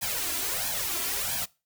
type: noise with flanger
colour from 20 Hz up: white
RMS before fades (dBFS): -30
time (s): 0.01-1.46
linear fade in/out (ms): 20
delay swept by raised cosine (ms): 1.2 to 3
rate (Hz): 1.5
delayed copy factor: +0.8
effects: noise-tail reverb RT60 0.3 s tail -23 dB re dry